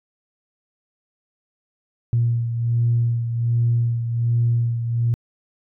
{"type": "beating tone pair", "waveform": "sine", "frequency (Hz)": [117.6, 118.9], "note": ["A#2", "A#2"], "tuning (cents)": [16, 35], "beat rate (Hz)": 1.3, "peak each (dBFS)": [-17, -25], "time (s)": [2.13, 5.14], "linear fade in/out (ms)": 0, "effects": ["tanh soft clip ceiling -10 dBFS"]}